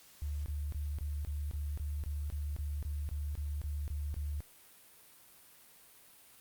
sine tone bursts, 73.42 Hz, D2, in tune, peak -34 dBFS, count 16, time 0.22-4.405 s, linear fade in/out 0 ms, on 240 ms, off 23 ms, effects white hiss -59 dBFS RMS until 6.4 s + Opus 48 kbps

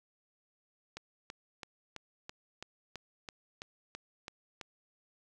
click train, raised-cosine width 0.2 ms, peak -25 dBFS, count 12, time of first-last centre 0.97-4.612 s, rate 3.02 Hz, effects none

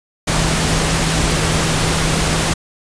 sine tone in noise, 160.4 Hz, E3, 47 cents flat, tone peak -20 dBFS, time 0.27-2.54 s, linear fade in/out 10 ms, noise pink, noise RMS -17 dBFS, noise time 0.27-2.54 s, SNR -6 dB, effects resampled to 22050 Hz

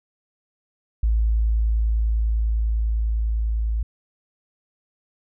sine tone with level ramp, 55 Hz, A1, in tune, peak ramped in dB -16 to -20 dBFS, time 1.03-3.83 s, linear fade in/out 5 ms, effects none

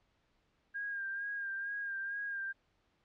sine tone with vibrato, 1612 Hz, G6, 48 cents sharp, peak -36 dBFS, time 0.74-2.53 s, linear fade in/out 20 ms, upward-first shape sine, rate 2.2 Hz, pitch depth 37 cents each way, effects pink hiss -75 dBFS RMS until 3.04 s + low-pass 4000 Hz 12 dB/octave

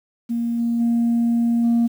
sine tone with level steps, 234.1 Hz, A#3, 8 cents sharp, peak -19 / -17 / -14 / -12 dBFS, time 0.29-1.88 s, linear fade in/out 20 ms, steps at 0.58 / 0.79 / 1.63 s, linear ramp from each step 20 ms, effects tanh soft clip ceiling -13 dBFS + 8-bit

